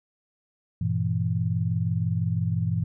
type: chord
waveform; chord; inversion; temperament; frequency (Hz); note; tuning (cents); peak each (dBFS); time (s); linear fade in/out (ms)
sine; E diminished; first; just; 98.89 / 118.67 / 164.81; G2 / Bb2 / E3; +16 / +31 / 0; -27; 0.81-2.84; 5
effects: none